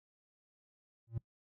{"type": "tone with exponential growth", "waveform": "triangle", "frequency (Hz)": 114.8, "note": "A#2", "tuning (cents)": -26, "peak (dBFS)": -29, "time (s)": [1.07, 1.18], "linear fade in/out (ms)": 5, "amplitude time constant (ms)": 22, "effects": ["noise-tail reverb RT60 0.1 s tail -21 dB re dry"]}